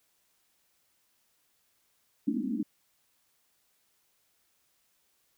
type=band-pass noise; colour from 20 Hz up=white; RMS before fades=-31 dBFS; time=2.27-2.63 s; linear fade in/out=5 ms; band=200 to 310 Hz; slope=96 dB/octave; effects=white hiss -72 dBFS RMS until 5.37 s